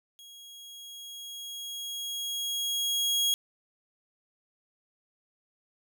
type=tone with level ramp; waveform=sawtooth; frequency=3300 Hz; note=G#7; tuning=12 cents flat; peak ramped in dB=-45 to -20 dBFS; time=0.19-3.34 s; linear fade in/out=0 ms; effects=none